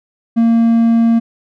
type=tone; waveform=triangle; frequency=230 Hz; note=A#3; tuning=23 cents flat; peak=-6 dBFS; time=0.36-1.2 s; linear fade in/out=20 ms; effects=none